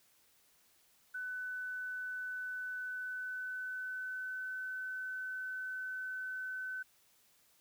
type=tone with pitch glide; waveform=sine; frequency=1500 to 1515.7 Hz; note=F#6 to F#6; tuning=+23 to +41 cents; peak=-38 dBFS; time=1.14-6.83 s; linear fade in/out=10 ms; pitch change=+18 cents; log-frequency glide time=2.66-4.57 s; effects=white hiss -69 dBFS RMS until 7.6 s